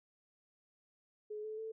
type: tone with pitch steps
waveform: sine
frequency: 423.8 / 433.2 / 442.8 Hz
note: G#4 / A4 / A4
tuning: +35 / -27 / +11 cents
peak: -40 dBFS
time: 1.3-1.72 s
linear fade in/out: 10 ms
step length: 140 ms
effects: none